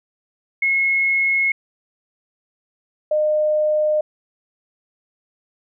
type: tone pair in turn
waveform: sine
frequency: 2172 / 609.5 Hz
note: C#7 / D#5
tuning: -36 / -36 cents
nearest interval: octave + minor seventh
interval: 2200 cents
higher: first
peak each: -15 dBFS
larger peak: neither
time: 0.62-1.52 / 3.11-4.01 s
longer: neither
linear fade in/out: 5 ms
effects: none